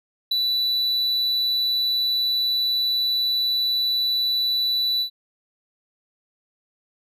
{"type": "tone with ADSR envelope", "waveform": "triangle", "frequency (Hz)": 3964, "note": "B7", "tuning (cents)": 6, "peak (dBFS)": -16, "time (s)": [0.31, 5.1], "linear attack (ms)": 6, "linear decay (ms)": 11, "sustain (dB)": -2, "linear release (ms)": 92, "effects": []}